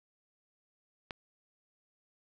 click, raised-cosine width 0.3 ms, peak -22 dBFS, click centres 1.108 s, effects none

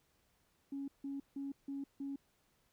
sine tone bursts, 277.2 Hz, C#4, in tune, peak -38 dBFS, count 5, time 0.72-2.16 s, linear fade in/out 5 ms, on 160 ms, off 160 ms, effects tanh soft clip ceiling -34 dBFS + pink hiss -75 dBFS RMS until 2.72 s

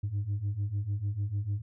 sine beating tone pair, 97.9 / 104.6 Hz, G2 / G#2, -2 / +13 cents, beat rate 6.7 Hz, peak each -32 / -29 dBFS, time 0.03-1.62 s, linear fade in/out 10 ms, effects tanh soft clip ceiling -26 dBFS

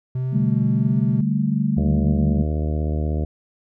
triangle tone with vibrato, 127.2 Hz, C3, 48 cents flat, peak -19 dBFS, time 0.15-1.21 s, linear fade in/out 5 ms, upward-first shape triangle, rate 1.5 Hz, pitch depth 42 cents each way
sine chord, D suspended fourth, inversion none, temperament equal, 146.83 / 196 / 220 Hz, D3 / G3 / A3, 0 / 0 / 0 cents, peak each -22 dBFS, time 0.32-2.43 s, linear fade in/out 20 ms
harmonic tone, 76.4 Hz, D#2, 31 cents flat, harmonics 1 / 2 / 3 / 4 / 5 / 6 / 7 / 8 / 9, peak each -21 / -27 / -31 / -33 / -35 / -37 / -38 / -39 / -40 dBFS, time 1.77-3.25 s, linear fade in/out 5 ms
effects none

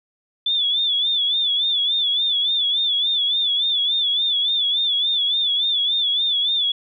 sine tone with vibrato, 3483 Hz, A7, 18 cents flat, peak -17 dBFS, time 0.46-6.72 s, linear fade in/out 5 ms, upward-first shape sine, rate 3.5 Hz, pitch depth 85 cents each way, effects none

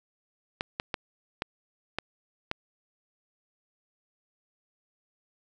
clicks, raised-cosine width 0.3 ms, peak -13 dBFS, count 6, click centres 0.609 / 0.799 / 0.942 / 1.421 / 1.986 / 2.514 s, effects none

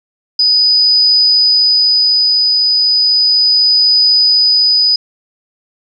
sine tone with tremolo, 4978 Hz, D#8, in tune, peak -6 dBFS, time 0.39-4.96 s, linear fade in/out 5 ms, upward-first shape triangle, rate 0.34 Hz, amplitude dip 25%, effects none

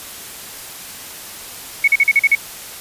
sine tone bursts, 2217 Hz, C#7, in tune, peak -8 dBFS, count 7, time 1.84-2.352 s, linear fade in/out 5 ms, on 38 ms, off 41 ms, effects white hiss -33 dBFS RMS until 2.8 s + resampled to 32000 Hz

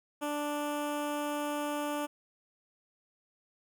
15% pulse tone with notch filter, 293.7 Hz, D4, in tune, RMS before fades -34 dBFS, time 0.21-2.07 s, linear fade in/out 20 ms, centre 4500 Hz, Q 1.4, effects none

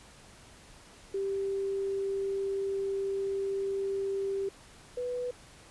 sine tone pair in turn, 392 / 493.9 Hz, G4 / B4, 0 / 0 cents, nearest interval major third, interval 400 cents, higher second, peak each -29 / -31 dBFS, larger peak first, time 1.14-4.49 / 4.97-5.31 s, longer first, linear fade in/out 5 ms, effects pink hiss -54 dBFS RMS until 5.7 s + resampled to 24000 Hz

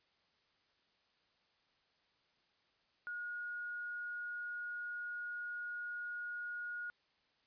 sine tone, 1441 Hz, F#6, 46 cents flat, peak -40 dBFS, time 3.07-6.9 s, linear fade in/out 0 ms, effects white hiss -75 dBFS RMS until 7.46 s + resampled to 11025 Hz

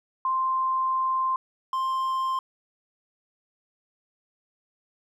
sine / triangle tone pair in turn, 1046.5 / 1050.9 Hz, C6 / C6, 0 / +7 cents, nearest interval unison, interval 7 cents, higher second, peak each -22 dBFS, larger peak neither, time 0.25-1.36 / 1.73-2.39 s, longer first, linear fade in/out 2 ms, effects none

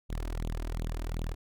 sawtooth tone with flanger, 40.35 Hz, E1, 36 cents flat, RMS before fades -34 dBFS, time 0.09-1.35 s, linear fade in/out 20 ms, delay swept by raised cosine 0.26 to 3.26 ms, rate 2.7 Hz, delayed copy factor +0.95, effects none

